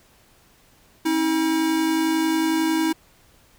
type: tone pair together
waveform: square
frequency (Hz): 269.7 / 320.7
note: C#4 / E4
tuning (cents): -47 / -48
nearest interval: minor third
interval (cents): 299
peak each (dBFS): -29 / -20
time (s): 1.05-2.93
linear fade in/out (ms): 10
effects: pink hiss -56 dBFS RMS until 3.58 s